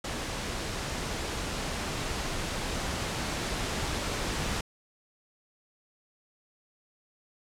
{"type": "noise with level ramp", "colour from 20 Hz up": "pink", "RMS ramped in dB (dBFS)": [-34, -31], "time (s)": [0.04, 4.61], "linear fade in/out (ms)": 5, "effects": ["low-pass 8000 Hz 12 dB/octave"]}